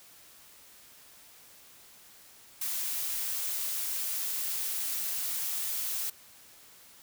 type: noise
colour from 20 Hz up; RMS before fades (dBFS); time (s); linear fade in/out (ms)
blue; -33; 2.61-6.1; 5
effects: white hiss -55 dBFS RMS until 7.02 s